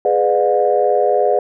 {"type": "chord", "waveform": "sine", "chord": "G# diminished seventh", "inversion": "none", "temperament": "just", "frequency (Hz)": [415.3, 498.4, 598, 717.6], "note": ["G#4", "B4", "D5", "F5"], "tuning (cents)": [0, 16, 31, 47], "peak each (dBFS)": -17, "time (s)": [0.05, 1.39], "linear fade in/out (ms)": 2, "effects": ["tanh soft clip ceiling -1 dBFS"]}